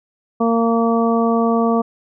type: harmonic tone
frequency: 230 Hz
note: A#3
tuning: 23 cents flat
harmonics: 1 / 2 / 3 / 4 / 5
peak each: -16 / -19 / -21 / -28 / -23 dBFS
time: 0.4-1.82 s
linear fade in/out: 10 ms
effects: none